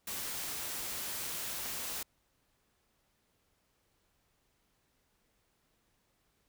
white noise, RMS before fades -39 dBFS, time 0.07-2.03 s, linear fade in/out 5 ms
clicks, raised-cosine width 0.5 ms, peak -31 dBFS, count 2, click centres 1.658 / 1.662 s
effects pink hiss -75 dBFS RMS until 6.48 s

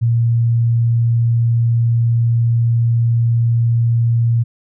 sine tone, 116.8 Hz, A#2, 4 cents sharp, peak -11 dBFS, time 0.01-4.44 s, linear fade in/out 20 ms, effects none

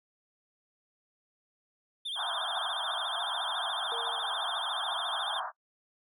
triangle tone with vibrato, 3389 Hz, G#7, 34 cents sharp, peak -32 dBFS, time 2.05-5.4 s, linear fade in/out 10 ms, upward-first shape sine, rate 14 Hz, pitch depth 120 cents each way
pink band-pass noise, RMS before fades -36 dBFS, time 2.15-5.52 s, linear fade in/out 50 ms, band 660 to 1600 Hz, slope 96 dB/octave
triangle tone with exponential decay, 466.2 Hz, A#4, in tune, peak -36 dBFS, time 3.92-4.66 s, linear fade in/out 1 ms, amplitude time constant 160 ms
effects noise-tail reverb RT60 0.1 s tail -22 dB re dry

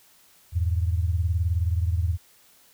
sine beating tone pair, 82.41 / 101.41 Hz, E2 / G#2, 0 / -41 cents, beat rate 19 Hz, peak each -22 / -27 dBFS, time 0.52-2.18 s, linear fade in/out 50 ms, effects white hiss -57 dBFS RMS until 2.73 s

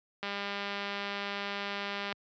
click train, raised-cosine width 0.3 ms, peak -20 dBFS, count 382, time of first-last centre 0.23-2.126 s, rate 201 Hz, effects high-pass 100 Hz 12 dB/octave + resampled to 16000 Hz

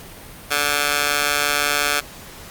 15% pulse tone with high-pass filter, 145.6 Hz, D3, 15 cents flat, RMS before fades -20 dBFS, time 0.5-2.01 s, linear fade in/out 20 ms, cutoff 1200 Hz, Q 0.75, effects pink hiss -39 dBFS RMS until 2.5 s + Opus 48 kbps

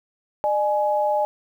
sine tone pair together, 603.6 / 839 Hz, D5 / G#5, +47 / +17 cents, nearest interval tritone, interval 570 cents, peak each -21 dBFS, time 0.44-1.25 s, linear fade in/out 0 ms, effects 9-bit

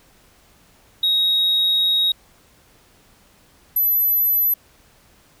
sine tone pair in turn, 3781 / 12004 Hz, A#7 / F#9, +24 / +24 cents, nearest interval octave + minor sixth, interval 2000 cents, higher second, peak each -13 dBFS, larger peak neither, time 1.03-2.12 / 3.76-4.54 s, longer first, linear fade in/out 5 ms, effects tanh soft clip ceiling -13 dBFS + pink hiss -54 dBFS RMS until 5.4 s

